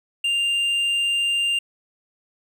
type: tone with hard clipping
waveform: triangle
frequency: 2794 Hz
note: F7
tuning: in tune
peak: -20 dBFS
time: 0.24-1.59 s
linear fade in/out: 5 ms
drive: 7 dB
effects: none